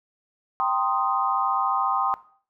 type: chord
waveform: sine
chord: C minor seventh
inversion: second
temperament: equal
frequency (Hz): 784 / 932.3 / 1046.5 / 1244.5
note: G5 / Bb5 / C6 / Eb6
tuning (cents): 0 / 0 / 0 / 0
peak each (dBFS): -26 / -31 / -25 / -26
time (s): 0.6-2.14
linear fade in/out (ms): 0
effects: noise-tail reverb RT60 0.5 s tail -18 dB re dry